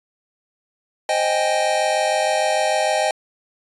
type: chord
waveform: square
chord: Ab major seventh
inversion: first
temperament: equal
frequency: 523.3 / 622.3 / 784 / 830.6 Hz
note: C5 / Eb5 / G5 / Ab5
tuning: 0 / 0 / 0 / 0 cents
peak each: -27 / -21 / -23 / -26 dBFS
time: 1.09-3.11 s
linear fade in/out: 2 ms
effects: resampled to 24000 Hz